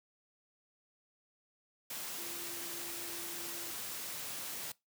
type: tone in noise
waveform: sine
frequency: 342.8 Hz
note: F4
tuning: 32 cents flat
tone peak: -51 dBFS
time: 2.18-3.71 s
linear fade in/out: 5 ms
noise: white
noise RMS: -42 dBFS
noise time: 1.9-4.72 s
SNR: -12 dB
effects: noise-tail reverb RT60 0.2 s tail -22 dB re dry + high-pass 100 Hz 12 dB/octave